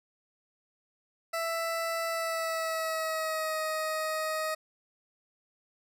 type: tone with pitch glide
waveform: 20% pulse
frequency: 662 to 627.7 Hz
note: E5 to D#5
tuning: +7 to +15 cents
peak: -25 dBFS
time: 1.33-4.55 s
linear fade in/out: 10 ms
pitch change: -92 cents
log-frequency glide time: 2.09-3.59 s
effects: none